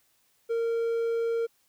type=tone; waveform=triangle; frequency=461.3 Hz; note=A#4; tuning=18 cents flat; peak=-23 dBFS; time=0.49-1.47 s; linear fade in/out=20 ms; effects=white hiss -68 dBFS RMS until 1.68 s